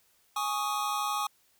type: chord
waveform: square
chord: Ab suspended fourth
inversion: none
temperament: equal with one note detuned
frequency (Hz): 830.6 / 1112.6 / 1244.5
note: Ab5 / Db6 / Eb6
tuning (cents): 0 / +6 / 0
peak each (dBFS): -34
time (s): 0.36-1.27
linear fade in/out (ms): 5
effects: white hiss -67 dBFS RMS until 1.59 s